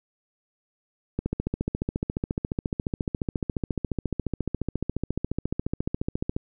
click train, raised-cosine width 3 ms, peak -13 dBFS, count 75, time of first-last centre 1.19-6.365 s, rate 14.3 Hz, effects none

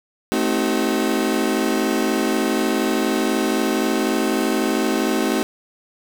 35% pulse chord, A diminished seventh, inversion none, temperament just, 220 / 264 / 316.8 / 380.2 Hz, A3 / C4 / Eb4 / Gb4, 0 / +16 / +31 / +47 cents, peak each -22 dBFS, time 0.32-5.43 s, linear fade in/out 0 ms, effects 7-bit

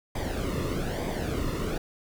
brown noise with flanger, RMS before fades -30 dBFS, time 0.15-1.78 s, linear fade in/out 5 ms, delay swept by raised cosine 0.72 to 1.3 ms, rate 1.1 Hz, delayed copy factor -0.7, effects none

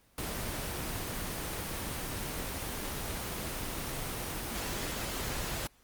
pink noise, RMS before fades -36 dBFS, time 0.18-5.67 s, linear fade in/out 2 ms, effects pink hiss -65 dBFS RMS until 5.83 s + Opus 24 kbps

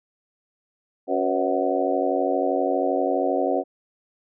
harmonic tone with a mistuned harmonic, 92.5 Hz, F#2, in tune, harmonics 3 / 4 / 5 / 6 / 7 / 8, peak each -27 / -27 / -27 / -27 / -27 / -27 dBFS, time 1.07-3.64 s, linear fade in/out 50 ms, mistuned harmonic 5, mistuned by +81 cents, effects none

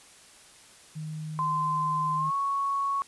sine tone, 155.56 Hz, D#3, in tune, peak -33 dBFS, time 0.95-2.31 s, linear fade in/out 20 ms
sine tone with pitch glide, 1035 to 1109.3 Hz, C6 to C#6, -19 to +1 cents, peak -25 dBFS, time 1.39-3.02 s, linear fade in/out 0 ms, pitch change +120 cents, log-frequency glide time 2.15-2.33 s
effects white hiss -53 dBFS RMS until 3.07 s + resampled to 24000 Hz

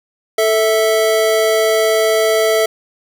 square tone pair together, 440.1 / 655.6 Hz, A4 / E5, 0 / -10 cents, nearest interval perfect fifth, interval 690 cents, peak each -15 dBFS, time 0.38-2.66 s, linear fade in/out 5 ms, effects none

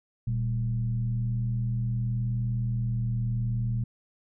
sine tone with frequency modulation, 118.8 Hz, A#2, 33 cents sharp, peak -25 dBFS, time 0.27-3.84 s, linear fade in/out 5 ms, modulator 79.1 Hz, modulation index 0.51, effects none

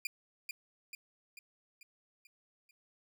sawtooth tone with echo, 2409 Hz, D7, 43 cents sharp, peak -30 dBFS, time 0.05-0.07 s, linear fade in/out 2 ms, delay 440 ms, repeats 6, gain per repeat -5 dB, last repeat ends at 2.71 s, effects none

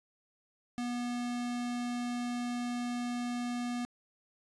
square tone, 242.7 Hz, B3, 30 cents flat, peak -34 dBFS, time 0.78-3.85 s, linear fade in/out 0 ms, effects resampled to 22050 Hz + 10-bit

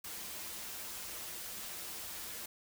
white noise with comb filter, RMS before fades -44 dBFS, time 0.04-2.46 s, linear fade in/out 5 ms, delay 7.3 ms, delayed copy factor -0.6, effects none

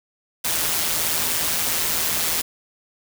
white noise with amplitude modulation, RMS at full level -20 dBFS, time 0.44-2.42 s, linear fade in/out 10 ms, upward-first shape sine, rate 163 Hz, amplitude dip 55%, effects none

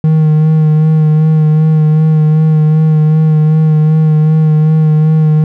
triangle tone with vibrato, 155.56 Hz, D#3, in tune, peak -3 dBFS, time 0.04-5.44 s, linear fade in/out 2 ms, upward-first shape sine, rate 2.6 Hz, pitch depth 24 cents each way, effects none

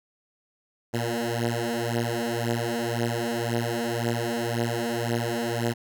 10% pulse beating tone pair, 116.54 / 118.44 Hz, A#2 / A#2, 0 / +28 cents, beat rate 1.9 Hz, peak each -20 dBFS, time 0.93-5.74 s, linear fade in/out 20 ms, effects none

